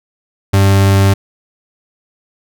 40% pulse tone, 98 Hz, G2, in tune, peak -6 dBFS, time 0.53-1.14 s, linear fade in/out 10 ms, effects none

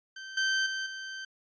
sawtooth tone with level steps, 1553 Hz, G6, 17 cents flat, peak -37 / -22 / -28 / -34 dBFS, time 0.16-1.25 s, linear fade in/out 5 ms, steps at 0.37 / 0.66 / 0.86 s, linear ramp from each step 5 ms, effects resampled to 16000 Hz

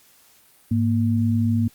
sine tone pair together, 104.04 / 233.1 Hz, G#2 / A#3, +4 / 0 cents, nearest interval octave + major second, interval 1396 cents, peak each -20 dBFS, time 0.71-1.68 s, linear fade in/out 5 ms, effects white hiss -55 dBFS RMS until 1.74 s + Opus 48 kbps

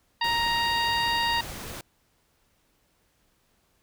harmonic tone, 935 Hz, A#5, 5 cents sharp, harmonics 1 / 2 / 3 / 4 / 5, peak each -26 / -29 / -31 / -32 / -33 dBFS, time 0.21-1.41 s, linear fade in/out 5 ms
pink noise, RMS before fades -38 dBFS, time 0.24-1.81 s, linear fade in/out 2 ms
effects pink hiss -68 dBFS RMS until 3.82 s

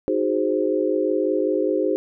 sine chord, Ab dominant seventh, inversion second, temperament equal, 311.1 / 370 / 415.3 / 523.3 Hz, Eb4 / Gb4 / Ab4 / C5, 0 / 0 / 0 / 0 cents, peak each -24 dBFS, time 0.08-1.96 s, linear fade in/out 0 ms, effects none

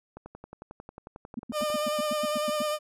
click train, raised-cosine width 1 ms, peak -28 dBFS, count 18, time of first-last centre 0.17-1.702 s, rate 11.1 Hz
sine tone bursts, 234.5 Hz, A#3, 11 cents sharp, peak -29 dBFS, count 11, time 1.37-2.623 s, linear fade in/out 5 ms, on 23 ms, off 100 ms
30% pulse tone with vibrato, 603 Hz, D5, 46 cents sharp, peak -24 dBFS, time 1.52-2.79 s, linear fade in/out 50 ms, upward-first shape sine, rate 10 Hz, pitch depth 24 cents each way
effects resampled to 32000 Hz

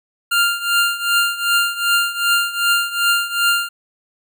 25% pulse tone with tremolo, 1396.9 Hz, F6, in tune, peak -8 dBFS, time 0.31-3.69 s, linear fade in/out 10 ms, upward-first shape triangle, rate 2.6 Hz, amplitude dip 85%, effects none

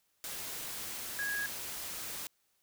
sine tone in noise, 1654 Hz, G#6, 8 cents flat, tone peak -33 dBFS, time 1.19-1.46 s, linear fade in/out 0 ms, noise white, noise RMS -41 dBFS, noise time 0.24-2.27 s, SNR +5 dB, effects white hiss -75 dBFS RMS until 2.62 s

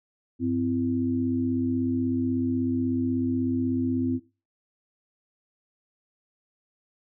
sine tone cluster, 98.8 / 257.1 / 333.4 Hz, G2 / C4 / E4, +14 / -30 / +20 cents, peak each -32 / -24 / -31 dBFS, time 0.39-4.2 s, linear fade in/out 50 ms, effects noise-tail reverb RT60 0.3 s tail -17 dB re dry

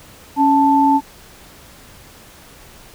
sine tone pair together, 277.5 / 880.2 Hz, C#4 / A5, +2 / 0 cents, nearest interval octave + minor sixth, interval 1998 cents, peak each -14 / -12 dBFS, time 0.36-1.01 s, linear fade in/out 50 ms, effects pink hiss -43 dBFS RMS until 2.94 s

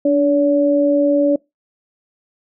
sine tone pair together, 290.3 / 570 Hz, D4 / C#5, -20 / +48 cents, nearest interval octave, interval 1168 cents, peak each -14 dBFS, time 0.05-1.36 s, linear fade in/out 5 ms, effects noise-tail reverb RT60 0.2 s tail -24 dB re dry

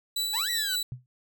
sawtooth tone with tremolo, 3951 Hz, B7, in tune, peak -23 dBFS, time 0.16-0.83 s, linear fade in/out 5 ms, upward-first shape sine, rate 5.4 Hz, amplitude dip 30%
sawtooth exponential two-way sweep, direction up then down, 791 to 1975.5 to 1443 Hz, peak -29 dBFS, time 0.33-0.76 s, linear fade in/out 10 ms, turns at 0.5 s
sine tone with exponential decay, 125.1 Hz, B2, 23 cents sharp, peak -29 dBFS, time 0.92-1.06 s, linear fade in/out 0 ms, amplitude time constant 29 ms
effects none

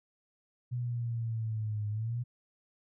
sine linear two-way sweep, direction down then up, 123.47 to 104.1 to 123.47 Hz, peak -31 dBFS, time 0.71-2.24 s, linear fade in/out 20 ms, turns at 1.89 s, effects none

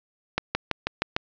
accelerating click train, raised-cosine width 0.3 ms, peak -7 dBFS, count 6, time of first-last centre 0.38-1.165 s, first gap 170 ms, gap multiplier 0.96, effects resampled to 16000 Hz + 8-bit

